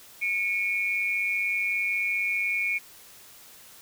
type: tone pair together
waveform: sine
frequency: 2214 / 2409 Hz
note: C#7 / D7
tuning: -3 / +43 cents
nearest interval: minor second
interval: 146 cents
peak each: -27 dBFS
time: 0.21-2.79 s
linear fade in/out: 20 ms
effects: white hiss -50 dBFS RMS until 3.81 s